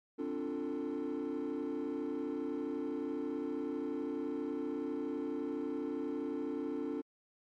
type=chord; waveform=triangle; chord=D minor seventh; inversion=third; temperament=equal with one note detuned; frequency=261.6 / 293.7 / 349.2 / 446.4 Hz; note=C4 / D4 / F4 / A4; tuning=0 / 0 / 0 / +25 cents; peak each=-38 / -35 / -39 / -38 dBFS; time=0.18-7.02 s; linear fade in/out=20 ms; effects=tanh soft clip ceiling -29 dBFS + MP3 64 kbps